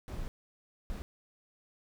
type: noise bursts at uneven times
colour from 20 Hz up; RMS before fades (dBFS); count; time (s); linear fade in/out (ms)
brown; -38; 2; 0.08-0.28 / 0.9-1.02; 0
effects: none